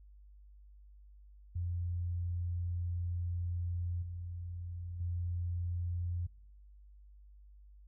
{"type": "tone with level steps", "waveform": "sine", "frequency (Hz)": 87.31, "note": "F2", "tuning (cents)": 0, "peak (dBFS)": [-33, -39, -33], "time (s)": [1.55, 6.27], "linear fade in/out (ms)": 10, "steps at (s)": [4.02, 5], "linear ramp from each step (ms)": 5, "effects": ["noise-tail reverb RT60 0.9 s tail -26 dB re dry", "added 50 Hz sine -54 dBFS peak until 7.87 s"]}